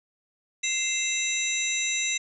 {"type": "tone cluster", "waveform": "sine", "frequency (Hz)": [2088, 2671, 3846, 6060, 7200], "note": ["C7", "E7", "B7", "F#8", "A8"], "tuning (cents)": [-4, 22, -47, 40, 39], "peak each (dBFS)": -31, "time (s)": [0.63, 2.18], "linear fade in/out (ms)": 10, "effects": []}